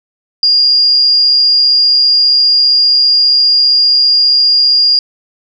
sine tone with amplitude modulation, 4823 Hz, D8, 45 cents sharp, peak -4 dBFS, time 0.43-4.99 s, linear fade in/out 2 ms, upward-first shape sine, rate 135 Hz, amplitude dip 35%, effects none

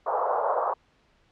pink band-pass noise, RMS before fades -26 dBFS, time 0.06-0.74 s, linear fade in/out 10 ms, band 490 to 1200 Hz, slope 48 dB/octave, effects pink hiss -64 dBFS RMS until 1.31 s + low-pass 4000 Hz 12 dB/octave

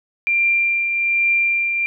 sine tone with tremolo, 2377 Hz, D7, 20 cents sharp, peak -13 dBFS, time 0.27-1.86 s, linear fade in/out 0 ms, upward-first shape triangle, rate 1.2 Hz, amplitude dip 45%, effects none

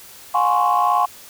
sine chord, Db major seventh, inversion first, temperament equal with one note detuned, 714.8 / 830.6 / 1046.5 / 1108.7 Hz, F5 / Ab5 / C6 / Db6, +40 / 0 / 0 / 0 cents, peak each -19 dBFS, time 0.34-1.06 s, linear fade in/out 10 ms, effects tanh soft clip ceiling -7 dBFS + white hiss -42 dBFS RMS until 1.29 s

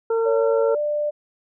harmonic tone, 454.6 Hz, A#4, 43 cents flat, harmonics 1 / 2 / 3, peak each -18 / -31 / -32 dBFS, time 0.1-0.75 s, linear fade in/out 5 ms
sine tone with pitch glide, 562 to 593.7 Hz, C#5 to D5, +24 to +19 cents, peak -20 dBFS, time 0.25-1.11 s, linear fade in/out 20 ms, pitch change +95 cents, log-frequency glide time 0.7-0.78 s
effects none

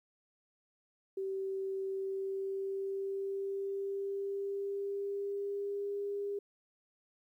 sine tone with pitch glide, 386 to 403.6 Hz, G4 to G#4, -27 to -49 cents, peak -34 dBFS, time 1.17-6.39 s, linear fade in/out 5 ms, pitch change +78 cents, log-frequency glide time 1.88-5.96 s, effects 12-bit

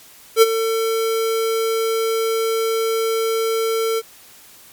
square tone with ADSR envelope, 450 Hz, A4, 39 cents sharp, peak -6 dBFS, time 0.36-4.02 s, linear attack 60 ms, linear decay 29 ms, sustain -12 dB, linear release 40 ms, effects white hiss -45 dBFS RMS until 4.72 s + MP3 96 kbps

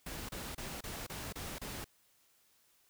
pink noise bursts, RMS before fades -43 dBFS, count 7, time 0.06-1.844 s, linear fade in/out 5 ms, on 230 ms, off 29 ms, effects white hiss -70 dBFS RMS until 2.89 s

